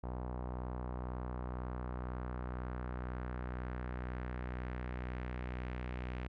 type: tone with low-pass filter sweep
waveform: sawtooth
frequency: 62 Hz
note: B1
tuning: 7 cents sharp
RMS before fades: -41 dBFS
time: 0.03-6.28 s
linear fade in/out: 10 ms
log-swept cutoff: 920 to 2400 Hz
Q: 1.8
effects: none